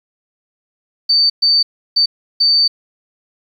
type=tone bursts at uneven times; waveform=sine; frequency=4577 Hz; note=D8; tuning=45 cents flat; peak=-9 dBFS; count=4; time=1.09-1.3 / 1.42-1.63 / 1.96-2.06 / 2.4-2.68 s; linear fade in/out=10 ms; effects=8-bit